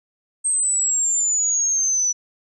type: exponential sweep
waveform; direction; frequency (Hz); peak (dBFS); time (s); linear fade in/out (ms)
sine; down; 8400 to 5910; -17; 0.44-2.13; 20
effects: none